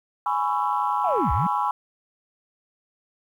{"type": "chord", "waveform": "sine", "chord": "C# minor seventh", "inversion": "second", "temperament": "just", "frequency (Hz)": [831.5, 997.9, 1108.7, 1330.5], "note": ["G#5", "B5", "C#6", "E6"], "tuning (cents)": [2, 18, 0, 16], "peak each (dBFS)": [-25, -25, -27, -30], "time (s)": [0.26, 1.71], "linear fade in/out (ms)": 2}
{"type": "linear two-way sweep", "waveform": "sine", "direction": "down then up", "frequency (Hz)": [784, 54, 196.6], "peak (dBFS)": -22, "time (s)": [1.04, 1.47], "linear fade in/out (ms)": 5, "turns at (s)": 1.32}
{"effects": ["tanh soft clip ceiling -11 dBFS", "9-bit"]}